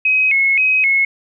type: tone with vibrato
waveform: sine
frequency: 2349 Hz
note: D7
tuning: in tune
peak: -11 dBFS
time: 0.05-1.05 s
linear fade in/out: 5 ms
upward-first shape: square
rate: 1.9 Hz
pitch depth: 130 cents each way
effects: none